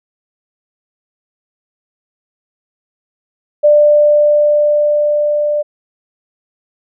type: tone with level ramp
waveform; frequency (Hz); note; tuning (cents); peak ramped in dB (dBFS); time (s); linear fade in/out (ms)
sine; 593; D5; +17; -4 to -12; 3.63-5.63; 20
effects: none